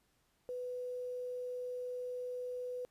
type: tone with quantisation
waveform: sine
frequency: 497.3 Hz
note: B4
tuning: 12 cents sharp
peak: -38 dBFS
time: 0.49-2.85 s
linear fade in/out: 0 ms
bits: 11
effects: pink hiss -75 dBFS RMS until 2.9 s + resampled to 32000 Hz